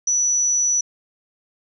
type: tone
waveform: sine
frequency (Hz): 5920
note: F#8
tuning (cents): 0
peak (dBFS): -16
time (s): 0.07-0.81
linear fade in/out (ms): 5
effects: none